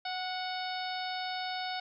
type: harmonic tone with a mistuned harmonic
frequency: 740 Hz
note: F#5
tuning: in tune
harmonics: 1 / 2 / 3 / 4 / 5 / 6 / 7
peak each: -36 / -42 / -44 / -46 / -42 / -44 / -47 dBFS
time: 0.05-1.8 s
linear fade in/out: 5 ms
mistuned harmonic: 2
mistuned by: -16 cents
effects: none